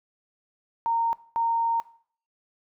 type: tone bursts at uneven times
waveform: sine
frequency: 922 Hz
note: A#5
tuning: 19 cents flat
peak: -22 dBFS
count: 2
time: 0.86-1.13 / 1.36-1.8 s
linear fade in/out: 0 ms
effects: noise-tail reverb RT60 0.5 s tail -19 dB re dry